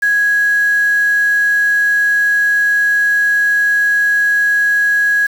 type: tone with quantisation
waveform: sine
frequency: 1661.2 Hz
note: G#6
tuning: in tune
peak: -10 dBFS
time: 0.02-5.27 s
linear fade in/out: 10 ms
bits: 5
effects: none